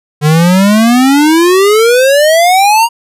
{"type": "exponential sweep", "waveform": "square", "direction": "up", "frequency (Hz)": [146.83, 951], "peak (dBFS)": -5, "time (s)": [0.21, 2.89], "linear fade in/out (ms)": 50, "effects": ["resampled to 32000 Hz"]}